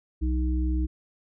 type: harmonic tone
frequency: 62.7 Hz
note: B1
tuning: 27 cents sharp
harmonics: 1 / 3 / 5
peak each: -23 / -38 / -31 dBFS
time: 0.21-0.87 s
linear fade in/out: 20 ms
effects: none